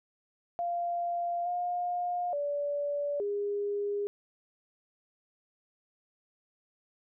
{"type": "tone with pitch steps", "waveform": "sine", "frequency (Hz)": [694, 710, 577, 407.8], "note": ["F5", "F5", "D5", "G#4"], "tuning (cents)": [-11, 28, -31, -32], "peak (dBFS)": -29, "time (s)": [0.59, 4.07], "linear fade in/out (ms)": 0, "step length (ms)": 870, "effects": []}